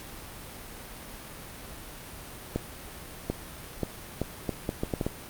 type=accelerating click train; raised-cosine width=2 ms; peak=-14 dBFS; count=10; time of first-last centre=2.56-5.065 s; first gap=740 ms; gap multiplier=0.72; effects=pink hiss -43 dBFS RMS until 5.29 s + Opus 48 kbps